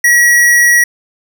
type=tone; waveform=square; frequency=1918 Hz; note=A#6; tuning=49 cents sharp; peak=-6 dBFS; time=0.04-0.84 s; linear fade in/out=5 ms; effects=none